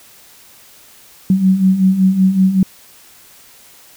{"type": "beating tone pair", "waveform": "sine", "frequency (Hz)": [185.2, 190.5], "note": ["F#3", "G3"], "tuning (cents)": [2, -49], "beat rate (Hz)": 5.3, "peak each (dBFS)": [-16, -10], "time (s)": [1.3, 2.63], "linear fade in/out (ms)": 2, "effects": ["white hiss -44 dBFS RMS until 3.96 s"]}